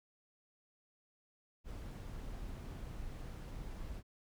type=noise; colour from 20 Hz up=brown; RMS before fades=-45 dBFS; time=1.64-4.03 s; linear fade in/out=50 ms; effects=none